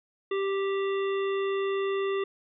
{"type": "harmonic tone", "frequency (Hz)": 392, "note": "G4", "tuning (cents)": 0, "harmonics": [1, 3, 5, 7, 9], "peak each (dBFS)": [-26, -36, -40, -43, -45], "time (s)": [0.31, 2.24], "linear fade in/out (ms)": 5, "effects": []}